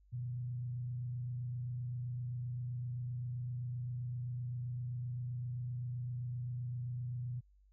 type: tone with frequency modulation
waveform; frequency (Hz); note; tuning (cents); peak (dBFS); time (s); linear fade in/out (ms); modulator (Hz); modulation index
sine; 122.6; B2; -12; -37; 0.12-7.41; 20; 27.7; 0.32
effects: added 49 Hz sine -63 dBFS peak until 7.72 s